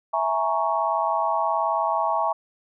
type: chord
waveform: sine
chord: A# half-diminished seventh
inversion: second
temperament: equal with one note detuned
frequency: 659.3 / 833.5 / 932.3 / 1108.7 Hz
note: E5 / G#5 / A#5 / C#6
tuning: 0 / +6 / 0 / 0 cents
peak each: -26 dBFS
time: 0.13-2.33 s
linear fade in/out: 10 ms
effects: none